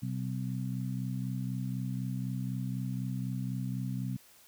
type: harmonic tone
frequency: 64 Hz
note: C2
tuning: 38 cents flat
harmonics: 2 / 3 / 4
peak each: -34 / -37 / -41 dBFS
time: 0.02-4.17 s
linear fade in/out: 10 ms
effects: white hiss -59 dBFS RMS until 4.47 s